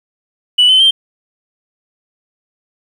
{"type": "tone with pitch steps", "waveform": "sine", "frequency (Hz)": [2960, 3056, 3154], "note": ["F#7", "G7", "G7"], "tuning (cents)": [0, -45, 10], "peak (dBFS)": -4, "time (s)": [0.58, 0.91], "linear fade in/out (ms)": 10, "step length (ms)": 110, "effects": ["tanh soft clip ceiling -3 dBFS", "7-bit"]}